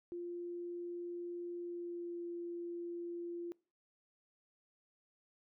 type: tone with pitch glide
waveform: sine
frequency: 348.4 to 344.8 Hz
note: F4 to F4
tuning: -4 to -22 cents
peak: -40 dBFS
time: 0.12-3.52 s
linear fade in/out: 0 ms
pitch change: -18 cents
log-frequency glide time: 1.57-2.25 s
effects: noise-tail reverb RT60 0.4 s tail -24 dB re dry